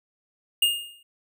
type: tone with exponential decay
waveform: square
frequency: 2832 Hz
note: F7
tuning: 23 cents sharp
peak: -16 dBFS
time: 0.62-1.03 s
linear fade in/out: 5 ms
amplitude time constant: 87 ms
effects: none